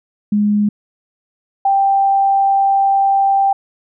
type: tone pair in turn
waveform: sine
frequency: 207.7 / 786.1 Hz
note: G#3 / G5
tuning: 0 / +5 cents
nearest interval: octave + major seventh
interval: 2305 cents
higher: second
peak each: -11 / -10 dBFS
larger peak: second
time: 0.32-0.69 / 1.65-3.53 s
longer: second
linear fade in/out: 5 ms
effects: none